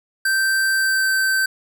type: tone with pitch glide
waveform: square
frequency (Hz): 1561 to 1548.4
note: G6 to G6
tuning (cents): -8 to -22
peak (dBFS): -17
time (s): 0.25-1.46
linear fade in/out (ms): 5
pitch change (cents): -14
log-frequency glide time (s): 0.73-1.09
effects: none